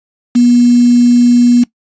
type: tone with quantisation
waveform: sine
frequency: 242.2 Hz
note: B3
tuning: 34 cents flat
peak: -4 dBFS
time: 0.35-1.64 s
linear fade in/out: 10 ms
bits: 4
effects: noise-tail reverb RT60 0.1 s tail -20 dB re dry + resampled to 16000 Hz